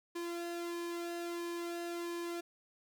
sawtooth tone with flanger, 343.3 Hz, F4, 30 cents flat, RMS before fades -40 dBFS, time 0.15-2.41 s, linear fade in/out 10 ms, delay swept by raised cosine 1.4 to 2.04 ms, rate 1.5 Hz, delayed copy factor -0.6, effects none

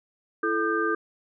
sine tone cluster, 333.5 / 436.8 / 1210 / 1565 Hz, E4 / A4 / D#6 / G6, +20 / -13 / -49 / -3 cents, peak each -28 dBFS, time 0.43-0.95 s, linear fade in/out 5 ms, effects none

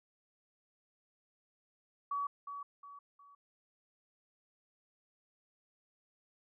sine tone with echo, 1135 Hz, C#6, 41 cents sharp, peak -33 dBFS, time 2.11-2.27 s, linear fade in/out 5 ms, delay 360 ms, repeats 3, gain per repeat -8 dB, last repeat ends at 3.35 s, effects none

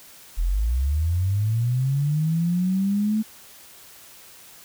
sine linear sweep, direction up, 37.91 to 220 Hz, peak -19 dBFS, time 0.37-3.23 s, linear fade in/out 20 ms, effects white hiss -47 dBFS RMS until 4.64 s

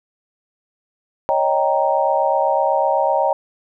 sine chord, Eb dominant seventh, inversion third, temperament equal, 554.4 / 622.3 / 784 / 932.3 Hz, Db5 / Eb5 / G5 / Bb5, 0 / 0 / 0 / 0 cents, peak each -20 dBFS, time 1.29-3.33 s, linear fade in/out 0 ms, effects none

